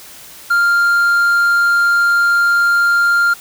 triangle tone, 1396.9 Hz, F6, in tune, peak -8 dBFS, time 0.5-3.34 s, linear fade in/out 10 ms, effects white hiss -37 dBFS RMS until 3.4 s

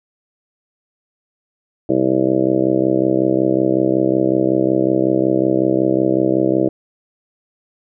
harmonic tone, 65.41 Hz, C2, in tune, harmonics 2 / 3 / 4 / 5 / 6 / 7 / 8 / 9 / 10, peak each -26 / -24 / -26 / -16 / -20 / -26 / -23 / -22 / -28 dBFS, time 1.89-6.69 s, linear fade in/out 5 ms, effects none

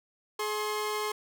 sawtooth tone pair together, 423 / 1063.2 Hz, G#4 / C6, +32 / +27 cents, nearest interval octave + major third, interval 1595 cents, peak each -28 / -30 dBFS, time 0.39-1.12 s, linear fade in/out 5 ms, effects none

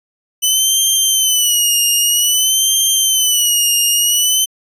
15% pulse tone with vibrato, 2992 Hz, F#7, 19 cents sharp, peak -4 dBFS, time 0.42-4.46 s, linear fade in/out 20 ms, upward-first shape sine, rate 0.52 Hz, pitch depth 94 cents each way, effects resampled to 32000 Hz

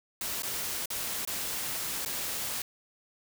white noise with dropouts, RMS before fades -34 dBFS, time 0.21-2.62 s, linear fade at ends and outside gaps 2 ms, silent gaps 0.422-0.432 / 0.858-0.903 / 1.251-1.274 / 2.05-2.059 s, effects none

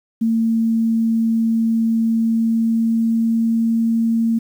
sine tone with pitch glide, 226.4 to 228 Hz, A3 to A#3, +50 to -38 cents, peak -14 dBFS, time 0.21-4.39 s, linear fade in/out 10 ms, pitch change +12 cents, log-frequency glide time 2.04-3.82 s, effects 8-bit

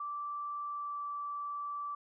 sine tone with pitch glide, 1168 to 1161.3 Hz, D6 to D6, -10 to -20 cents, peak -36 dBFS, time 0-1.95 s, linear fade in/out 5 ms, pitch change -10 cents, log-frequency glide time 0.65-1.05 s, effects none

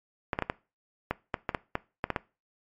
clicks, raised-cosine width 0.5 ms, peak -12 dBFS, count 12, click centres 0.332 / 0.389 / 0.423 / 0.499 / 1.11 / 1.342 / 1.492 / 1.548 / 1.754 / 2.041 / 2.103 / 2.162 s, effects noise-tail reverb RT60 0.3 s tail -20 dB re dry + MP3 64 kbps

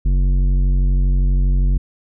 triangle tone with tanh clipping, 46.25 Hz, F#1, in tune, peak -14 dBFS, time 0.05-1.78 s, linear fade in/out 10 ms, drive 15 dB, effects none

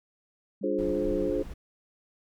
sine tone with vibrato, 196 Hz, G3, in tune, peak -36 dBFS, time 0.61-1.29 s, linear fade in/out 5 ms, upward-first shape square, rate 2.9 Hz, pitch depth 35 cents each way
sine chord, D half-diminished seventh, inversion none, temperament just, 293.7 / 352.4 / 422.9 / 528.6 Hz, D4 / F4 / Ab4 / C5, 0 / +16 / +31 / +18 cents, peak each -31 dBFS, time 0.63-1.43 s, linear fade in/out 10 ms
brown noise, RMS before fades -39 dBFS, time 0.78-1.54 s, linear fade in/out 10 ms
effects none

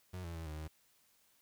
35% pulse tone with pitch steps, 91.4 / 84.2 / 81.8 / 76.9 / 78 Hz, F#2 / E2 / E2 / D#2 / D#2, -21 / +37 / -13 / -20 / +5 cents, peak -40 dBFS, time 0.13-0.68 s, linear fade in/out 10 ms, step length 110 ms, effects white hiss -71 dBFS RMS until 1.41 s

